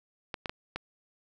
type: clicks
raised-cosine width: 0.3 ms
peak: -18 dBFS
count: 4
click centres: 0.342 / 0.458 / 0.495 / 0.76 s
effects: none